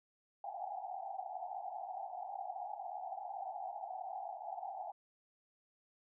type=band-pass noise; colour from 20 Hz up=pink; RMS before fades=-44 dBFS; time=0.44-4.92 s; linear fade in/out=5 ms; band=710 to 820 Hz; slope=96 dB/octave; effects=none